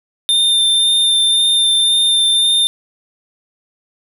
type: tone with vibrato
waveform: square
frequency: 3600 Hz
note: A7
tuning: 39 cents sharp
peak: -11 dBFS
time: 0.29-2.67 s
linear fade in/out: 0 ms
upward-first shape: sine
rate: 1.9 Hz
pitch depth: 12 cents each way
effects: none